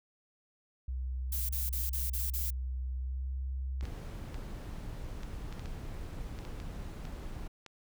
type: tone with pitch glide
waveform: sine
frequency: 63.8 to 65.56 Hz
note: C2 to C2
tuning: -43 to +4 cents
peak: -33 dBFS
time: 0.88-3.85 s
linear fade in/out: 5 ms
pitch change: +47 cents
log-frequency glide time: 2.99-3.27 s
type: noise bursts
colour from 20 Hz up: violet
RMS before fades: -36 dBFS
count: 6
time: 1.32-2.505 s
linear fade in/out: 5 ms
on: 170 ms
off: 33 ms
type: clicks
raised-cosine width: 0.2 ms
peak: -31 dBFS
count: 12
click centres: 3.81 / 3.854 / 4.344 / 5.233 / 5.526 / 5.595 / 5.658 / 6.389 / 6.451 / 6.601 / 7.053 / 7.663 s
type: noise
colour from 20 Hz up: brown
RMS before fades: -41 dBFS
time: 3.82-7.48 s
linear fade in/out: 10 ms
effects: none